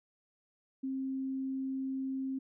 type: tone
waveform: sine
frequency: 265.9 Hz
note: C4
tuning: 28 cents sharp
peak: -33 dBFS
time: 0.83-2.39 s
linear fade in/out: 10 ms
effects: none